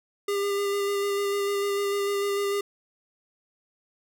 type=tone with vibrato; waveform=square; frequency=402 Hz; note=G4; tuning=44 cents sharp; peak=-25 dBFS; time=0.28-2.61 s; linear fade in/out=5 ms; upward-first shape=square; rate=6.7 Hz; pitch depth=12 cents each way; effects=none